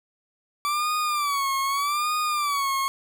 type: tone with vibrato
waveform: 40% pulse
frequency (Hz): 1156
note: D6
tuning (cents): -28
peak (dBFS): -22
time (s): 0.65-2.88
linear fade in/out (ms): 0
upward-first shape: sine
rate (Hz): 0.82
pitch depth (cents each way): 110
effects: none